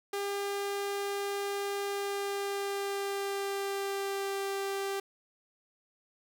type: tone with pitch glide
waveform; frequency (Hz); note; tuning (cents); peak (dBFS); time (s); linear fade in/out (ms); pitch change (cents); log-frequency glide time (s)
sawtooth; 401 to 393.7; G4 to G4; +39 to +8; -28; 0.13-5; 5; -31; 1.84-4.41
effects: 10-bit